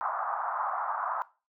white band-pass noise, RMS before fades -32 dBFS, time 0.01-1.22 s, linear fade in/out 0 ms, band 720 to 1300 Hz, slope 48 dB/octave, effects noise-tail reverb RT60 0.3 s tail -18 dB re dry

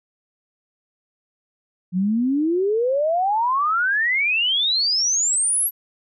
sine exponential sweep, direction up, 174.7 to 11880 Hz, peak -17 dBFS, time 1.92-5.71 s, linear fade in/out 50 ms, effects none

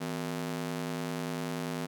sawtooth ring-modulated tone, 207.7 Hz, G#3, in tune, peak -26 dBFS, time 0-1.87 s, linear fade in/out 20 ms, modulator 45.1 Hz, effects none

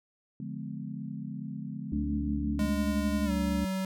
sine chord, D diminished seventh, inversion none, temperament just, 146.83 / 176.2 / 211.4 / 253.7 Hz, D3 / F3 / Ab3 / Cb4, 0 / +16 / +31 / +47 cents, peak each -40 / -42 / -39 / -42 dBFS, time 0.4-2.7 s, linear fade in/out 2 ms
harmonic tone, 72.4 Hz, D2, 24 cents flat, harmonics 1 / 3 / 4, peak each -33 / -33 / -33 dBFS, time 1.92-3.65 s, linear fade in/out 5 ms
square tone with pitch glide, 205.7 to 189.72 Hz, G#3 to F#3, -16 to +44 cents, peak -30 dBFS, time 2.59-3.85 s, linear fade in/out 2 ms, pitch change -140 cents, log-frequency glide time 3.25-3.31 s
effects none

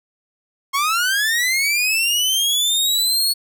sawtooth linear sweep, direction up, 1072 to 4398 Hz, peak -13 dBFS, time 0.73-3.34 s, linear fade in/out 20 ms, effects none

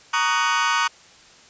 sawtooth chord, D# minor seventh, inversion second, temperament just, 933.4 / 1120.1 / 1244.5 / 1493.4 Hz, A#5 / C#6 / D#6 / F#6, +2 / +18 / 0 / +16 cents, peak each -20 dBFS, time 0.13-0.88 s, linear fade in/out 10 ms, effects white hiss -49 dBFS RMS until 1.49 s + resampled to 16000 Hz

